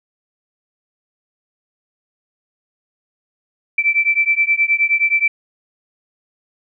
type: beating tone pair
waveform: sine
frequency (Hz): 2326 / 2335.5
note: D7 / D7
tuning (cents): -17 / -10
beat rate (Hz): 9.5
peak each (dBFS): -16 / -16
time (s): 3.78-5.28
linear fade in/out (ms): 5
effects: none